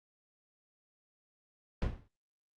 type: noise with exponential decay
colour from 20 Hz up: brown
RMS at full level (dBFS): -27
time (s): 1.82-2.08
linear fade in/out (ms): 1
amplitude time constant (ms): 56
effects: low-pass 4000 Hz 12 dB/octave + Opus 48 kbps